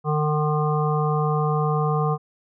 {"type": "harmonic tone", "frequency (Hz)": 151.3, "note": "D#3", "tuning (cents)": -48, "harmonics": [1, 3, 5, 7, 8], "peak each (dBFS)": [-21, -26, -28, -29, -30], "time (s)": [0.04, 2.18], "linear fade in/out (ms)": 50, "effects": []}